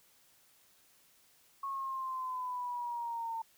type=exponential sweep; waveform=sine; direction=down; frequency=1100 to 902 Hz; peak=-35 dBFS; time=1.63-3.42 s; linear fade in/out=5 ms; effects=white hiss -66 dBFS RMS until 3.57 s